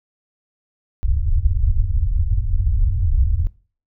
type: low-pass noise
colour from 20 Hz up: pink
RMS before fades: -17 dBFS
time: 1.03-3.47 s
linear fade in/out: 0 ms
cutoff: 100 Hz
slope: 48 dB/octave
effects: noise-tail reverb RT60 0.4 s tail -21 dB re dry

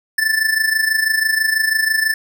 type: tone with amplitude modulation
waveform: square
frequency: 1760 Hz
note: A6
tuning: in tune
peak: -12 dBFS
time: 0.18-2.14 s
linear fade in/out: 5 ms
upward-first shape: sine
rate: 26.1 Hz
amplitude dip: 70%
effects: none

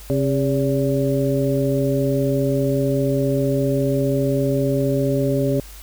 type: harmonic tone with a mistuned harmonic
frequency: 135 Hz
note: C#3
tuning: 45 cents flat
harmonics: 1 / 2 / 3 / 4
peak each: -21 / -22 / -23 / -23 dBFS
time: 0.1-5.6 s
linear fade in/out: 0 ms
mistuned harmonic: 4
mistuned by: +92 cents
effects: added 50 Hz sine -38 dBFS peak until 5.82 s + white hiss -43 dBFS RMS until 5.82 s

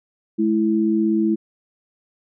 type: tone pair together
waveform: sine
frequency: 213.6 / 329.6 Hz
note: G#3 / E4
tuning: +49 / 0 cents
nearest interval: minor sixth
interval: 751 cents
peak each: -19 / -18 dBFS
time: 0.38-1.36 s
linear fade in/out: 20 ms
effects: none

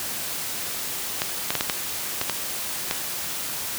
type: clicks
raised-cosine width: 0.2 ms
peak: -5 dBFS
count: 8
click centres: 1.219 / 1.505 / 1.553 / 1.609 / 1.698 / 2.214 / 2.297 / 2.911 s
effects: white hiss -30 dBFS RMS until 3.78 s + high-pass 60 Hz 12 dB/octave

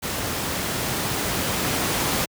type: noise with level ramp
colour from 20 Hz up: pink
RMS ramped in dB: -27 to -22 dBFS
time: 0.02-2.26 s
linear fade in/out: 20 ms
effects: high-pass 80 Hz 12 dB/octave

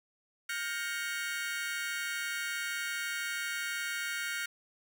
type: chord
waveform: 35% pulse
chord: G half-diminished seventh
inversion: third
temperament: equal with one note detuned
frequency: 1415.6 / 1568 / 1864.7 / 2217 Hz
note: F6 / G6 / Bb6 / Db7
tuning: +23 / 0 / 0 / 0 cents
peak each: -36 / -39 / -39 / -38 dBFS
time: 0.49-4.46 s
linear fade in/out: 5 ms
effects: none

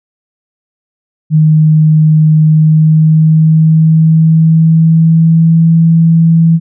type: tone with pitch glide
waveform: sine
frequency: 155.56 to 164.52 Hz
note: D#3 to E3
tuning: 0 to -3 cents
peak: -3 dBFS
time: 1.3-6.6 s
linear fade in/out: 50 ms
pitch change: +97 cents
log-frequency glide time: 2.43-5.74 s
effects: none

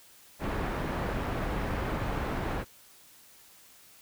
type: low-pass noise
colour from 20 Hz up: pink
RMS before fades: -32 dBFS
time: 0.39-2.65 s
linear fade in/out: 50 ms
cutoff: 1700 Hz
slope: 12 dB/octave
effects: white hiss -56 dBFS RMS until 4.01 s

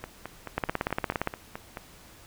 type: two click trains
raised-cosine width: 0.5 ms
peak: -11 / -20 dBFS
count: 13 / 9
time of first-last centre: 0.58-1.274 / 0.04-1.772 s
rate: 17.3 / 4.62 Hz
effects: pink hiss -52 dBFS RMS until 2.26 s

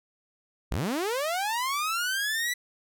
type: linear sweep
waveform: sawtooth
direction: up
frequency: 32.7 to 1984 Hz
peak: -23 dBFS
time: 0.71-2.54 s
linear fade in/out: 10 ms
effects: none

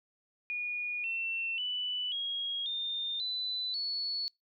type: tone with pitch steps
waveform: sine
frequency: 2447 / 2699 / 2978 / 3285 / 3624 / 3998 / 4411 Hz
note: D#7 / E7 / F#7 / G#7 / A#7 / B7 / C#8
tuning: -29 / +40 / +11 / -20 / -50 / +20 / -9 cents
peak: -32 dBFS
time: 0.5-4.28 s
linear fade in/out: 0 ms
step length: 540 ms
effects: noise-tail reverb RT60 0.2 s tail -26 dB re dry

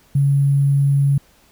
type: tone with sample-and-hold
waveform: sine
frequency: 140 Hz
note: C#3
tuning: 18 cents sharp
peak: -12 dBFS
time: 0.15-1.18 s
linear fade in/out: 5 ms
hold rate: 11025 Hz
effects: pink hiss -54 dBFS RMS until 1.51 s

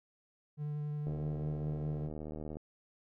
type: tone with vibrato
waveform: triangle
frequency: 148.5 Hz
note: D3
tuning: 20 cents sharp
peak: -33 dBFS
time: 0.57-2.1 s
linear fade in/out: 50 ms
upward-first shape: triangle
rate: 11 Hz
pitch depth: 12 cents each way
type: click train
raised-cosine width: 2 ms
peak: -30 dBFS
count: 116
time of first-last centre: 1.07-2.569 s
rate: 76.7 Hz
effects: none

